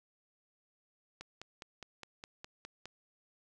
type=click train; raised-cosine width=0.2 ms; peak=-28 dBFS; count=9; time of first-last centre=1.21-2.856 s; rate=4.86 Hz; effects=none